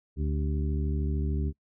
harmonic tone with a mistuned harmonic, 73.42 Hz, D2, in tune, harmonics 1 / 2 / 3 / 4 / 5, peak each -27 / -33 / -37 / -39 / -41 dBFS, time 0.16-1.53 s, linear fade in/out 50 ms, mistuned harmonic 5, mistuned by +100 cents, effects noise-tail reverb RT60 0.1 s tail -25 dB re dry

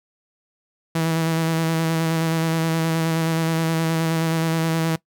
sawtooth tone with vibrato, 162.8 Hz, E3, 21 cents flat, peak -15 dBFS, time 0.95-4.96 s, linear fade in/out 5 ms, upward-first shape square, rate 9.5 Hz, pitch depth 16 cents each way, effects noise-tail reverb RT60 0.1 s tail -20 dB re dry

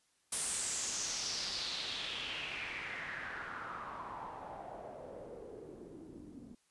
white noise with low-pass filter sweep, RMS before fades -42 dBFS, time 0.32-6.55 s, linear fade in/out 5 ms, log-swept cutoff 9600 to 240 Hz, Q 4, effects white hiss -74 dBFS RMS until 6.7 s + resampled to 24000 Hz

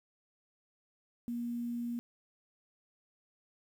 sine tone with quantisation, 237.7 Hz, A#3, 34 cents sharp, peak -34 dBFS, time 1.28-1.99 s, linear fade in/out 0 ms, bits 10, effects none

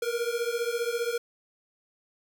square beating tone pair, 464.6 / 479.6 Hz, A#4 / A#4, -6 / +49 cents, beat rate 15 Hz, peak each -31 dBFS, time 0.02-1.18 s, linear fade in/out 5 ms, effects none

